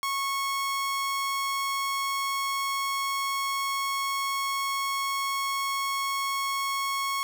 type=tone; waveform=sawtooth; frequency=1099 Hz; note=C#6; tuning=15 cents flat; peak=-23 dBFS; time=0.03-7.23 s; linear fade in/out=0 ms; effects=none